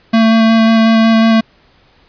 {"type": "tone with vibrato", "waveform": "square", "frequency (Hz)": 224.5, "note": "A3", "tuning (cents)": 35, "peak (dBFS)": -7, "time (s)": [0.13, 1.41], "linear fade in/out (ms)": 10, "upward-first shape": "square", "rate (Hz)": 5.5, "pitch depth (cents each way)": 9, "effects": ["pink hiss -50 dBFS RMS until 2.08 s", "resampled to 11025 Hz"]}